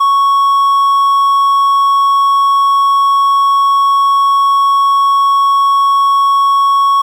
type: tone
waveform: triangle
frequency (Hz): 1108.7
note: C#6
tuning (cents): 0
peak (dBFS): -5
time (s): 0-7.02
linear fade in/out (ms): 10
effects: 7-bit